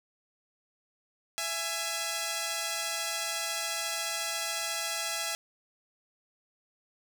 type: tone pair together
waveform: 5% pulse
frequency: 667.3 / 830.6 Hz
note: E5 / G#5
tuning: +21 / 0 cents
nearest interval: major third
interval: 379 cents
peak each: -22 / -23 dBFS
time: 1.38-5.35 s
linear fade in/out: 0 ms
effects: none